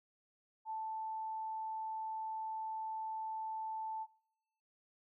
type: tone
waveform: sine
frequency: 880 Hz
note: A5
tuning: in tune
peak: -38 dBFS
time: 0.65-4.07 s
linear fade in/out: 50 ms
effects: noise-tail reverb RT60 0.9 s tail -26 dB re dry